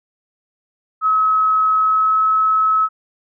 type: tone with pitch glide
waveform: sine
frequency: 1283 to 1291.2 Hz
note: E6 to E6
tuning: -47 to -36 cents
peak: -12 dBFS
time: 1.01-2.89 s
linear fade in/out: 50 ms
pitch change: +11 cents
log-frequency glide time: 1.77-2.23 s
effects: none